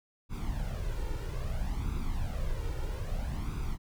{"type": "noise with flanger", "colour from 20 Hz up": "brown", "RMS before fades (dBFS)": -33, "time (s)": [0.29, 3.78], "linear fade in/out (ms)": 50, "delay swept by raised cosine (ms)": [0.81, 2.21], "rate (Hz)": 0.61, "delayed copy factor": 0.7, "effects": []}